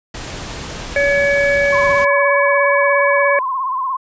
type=noise; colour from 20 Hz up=pink; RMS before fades=-28 dBFS; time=0.14-2.05 s; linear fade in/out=5 ms
type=harmonic tone; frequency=566 Hz; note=C#5; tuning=36 cents sharp; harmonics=1 / 3 / 4; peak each=-14 / -17 / -19 dBFS; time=0.96-3.39 s; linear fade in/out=2 ms
type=tone with vibrato; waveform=sine; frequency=1046.5 Hz; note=C6; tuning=in tune; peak=-17 dBFS; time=1.72-3.97 s; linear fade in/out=10 ms; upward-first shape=sine; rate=17 Hz; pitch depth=79 cents each way
effects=resampled to 16000 Hz